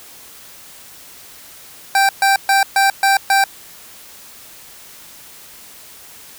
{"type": "tone bursts", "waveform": "25% pulse", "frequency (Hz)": 784, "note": "G5", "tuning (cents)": 0, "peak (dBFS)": -7, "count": 6, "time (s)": [1.95, 3.44], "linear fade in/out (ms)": 2, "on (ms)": 140, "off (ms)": 130, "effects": ["white hiss -40 dBFS RMS until 6.38 s"]}